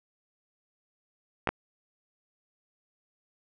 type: clicks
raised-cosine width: 0.5 ms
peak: -11 dBFS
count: 2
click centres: 1.473 / 1.49 s
effects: none